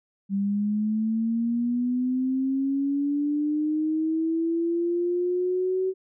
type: linear sweep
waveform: sine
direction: up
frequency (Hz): 195.4 to 378.8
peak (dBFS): -22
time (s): 0.29-5.94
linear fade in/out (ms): 50
effects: none